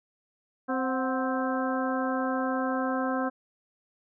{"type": "harmonic tone with a mistuned harmonic", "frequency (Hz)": 261.6, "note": "C4", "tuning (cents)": 0, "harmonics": [1, 2, 3, 4, 5, 6], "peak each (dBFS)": [-29, -32, -34, -35, -36, -37], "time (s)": [0.68, 3.3], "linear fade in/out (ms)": 20, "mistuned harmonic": 3, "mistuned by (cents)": -84, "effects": []}